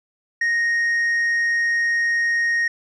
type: tone with tanh clipping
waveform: sine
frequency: 1864.7 Hz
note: A#6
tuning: in tune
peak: -18 dBFS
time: 0.41-2.68 s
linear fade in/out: 5 ms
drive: 3 dB
effects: none